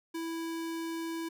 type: tone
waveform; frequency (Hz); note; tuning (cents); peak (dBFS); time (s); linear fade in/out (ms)
square; 329.6; E4; 0; -35; 0.14-1.29; 10
effects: none